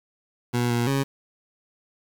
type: tone with pitch steps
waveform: 20% pulse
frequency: 121 / 119.1 / 137.3 Hz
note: B2 / A#2 / C#3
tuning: -35 / +38 / -16 cents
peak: -16 dBFS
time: 0.53-1.04 s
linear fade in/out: 20 ms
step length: 170 ms
effects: 7-bit